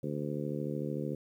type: harmonic tone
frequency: 73.42 Hz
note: D2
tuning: in tune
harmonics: 2 / 3 / 4 / 5 / 6 / 7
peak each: -37 / -39 / -40 / -41 / -42 / -42 dBFS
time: 0.03-1.15 s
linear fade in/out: 5 ms
effects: 11-bit